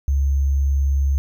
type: tone with sample-and-hold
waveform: sine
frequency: 69.3 Hz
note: C#2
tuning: in tune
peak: -15 dBFS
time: 0.08-1.18 s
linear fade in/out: 0 ms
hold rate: 6300 Hz
effects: none